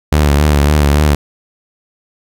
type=tone with vibrato; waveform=sawtooth; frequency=73.42 Hz; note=D2; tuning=in tune; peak=-4 dBFS; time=0.12-1.15 s; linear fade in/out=5 ms; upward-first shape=sine; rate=3.6 Hz; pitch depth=54 cents each way; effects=none